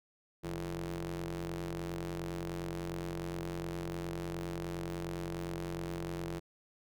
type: ring-modulated tone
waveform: sawtooth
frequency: 89.8 Hz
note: F2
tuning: 49 cents sharp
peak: -30 dBFS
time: 0.43-6.4 s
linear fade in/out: 20 ms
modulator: 248 Hz
effects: none